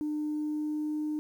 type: tone with pitch glide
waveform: sine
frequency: 301.3 to 303.7 Hz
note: D4 to D#4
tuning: +44 to -42 cents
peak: -28 dBFS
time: 0.01-1.19 s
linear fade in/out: 0 ms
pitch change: +14 cents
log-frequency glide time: 0.11-0.98 s
effects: tanh soft clip ceiling -26 dBFS + 10-bit